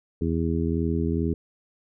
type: harmonic tone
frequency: 82.3 Hz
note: E2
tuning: 2 cents flat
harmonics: 1 / 2 / 3 / 4 / 5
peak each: -27 / -28 / -28 / -30 / -31 dBFS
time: 0.21-1.34 s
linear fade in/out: 5 ms
effects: none

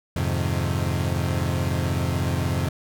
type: chord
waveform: 35% pulse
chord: F minor seventh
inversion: none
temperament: equal with one note detuned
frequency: 87.31 / 103.83 / 130.81 / 154.67 Hz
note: F2 / Ab2 / C3 / Eb3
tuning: 0 / 0 / 0 / -10 cents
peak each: -24 / -28 / -25 / -29 dBFS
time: 0.16-2.69 s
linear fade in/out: 5 ms
effects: none

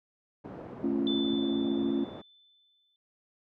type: band-pass noise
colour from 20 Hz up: pink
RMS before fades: -43 dBFS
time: 0.44-2.22 s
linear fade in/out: 10 ms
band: 160 to 690 Hz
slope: 12 dB/octave
type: chord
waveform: sine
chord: A augmented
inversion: none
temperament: just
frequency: 220 / 275 / 343.8 Hz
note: A3 / C#4 / E#4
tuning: 0 / -14 / -27 cents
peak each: -32 / -29 / -32 dBFS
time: 0.83-2.05 s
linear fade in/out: 10 ms
type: tone with exponential decay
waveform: sine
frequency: 3520 Hz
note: A7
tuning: in tune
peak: -31 dBFS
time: 1.07-2.96 s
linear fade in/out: 1 ms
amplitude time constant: 410 ms
effects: none

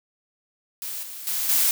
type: noise with level steps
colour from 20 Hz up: blue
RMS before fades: -32 / -37 / -26 / -20 dBFS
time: 0.82-1.71 s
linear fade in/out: 0 ms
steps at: 1.03 / 1.27 / 1.49 s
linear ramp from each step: 2 ms
effects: none

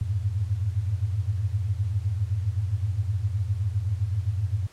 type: tone cluster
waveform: sine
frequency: 89.3 / 101 / 108.7 Hz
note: F2 / G#2 / A2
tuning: +39 / -48 / -21 cents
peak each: -28 dBFS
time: 0.01-4.67 s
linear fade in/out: 5 ms
effects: pink hiss -54 dBFS RMS until 4.72 s + low-pass 10000 Hz 12 dB/octave

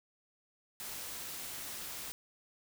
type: noise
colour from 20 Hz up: white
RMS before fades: -43 dBFS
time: 0.8-2.12 s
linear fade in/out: 0 ms
effects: none

